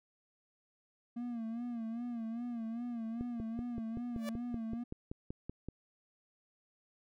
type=tone with vibrato; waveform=triangle; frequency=233.1 Hz; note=A#3; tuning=in tune; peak=-35 dBFS; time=1.16-4.84 s; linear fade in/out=10 ms; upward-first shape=sine; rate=2.5 Hz; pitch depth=77 cents each way
type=click train; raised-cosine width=3 ms; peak=-28 dBFS; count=14; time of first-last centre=3.21-5.686 s; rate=5.25 Hz
type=tone with exponential growth; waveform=sawtooth; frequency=580 Hz; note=D5; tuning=22 cents flat; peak=-33 dBFS; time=4.14-4.29 s; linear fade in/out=0 ms; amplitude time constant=32 ms
effects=none